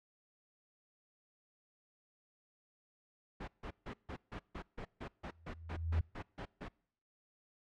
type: noise bursts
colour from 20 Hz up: pink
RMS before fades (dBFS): -43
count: 15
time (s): 3.4-6.685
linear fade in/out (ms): 10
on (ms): 79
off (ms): 150
type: tone with exponential growth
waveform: sine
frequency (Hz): 82.41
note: E2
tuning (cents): 0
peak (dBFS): -28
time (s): 5.27-6.01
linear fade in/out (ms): 5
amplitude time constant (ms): 160
effects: noise-tail reverb RT60 0.7 s tail -26 dB re dry + low-pass 2000 Hz 12 dB/octave